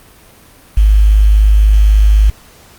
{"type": "tone with quantisation", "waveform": "sine", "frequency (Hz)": 51.91, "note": "G#1", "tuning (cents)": 0, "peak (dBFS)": -4, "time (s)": [0.77, 2.3], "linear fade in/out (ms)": 5, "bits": 5, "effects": ["pink hiss -42 dBFS RMS until 2.78 s", "Opus 32 kbps"]}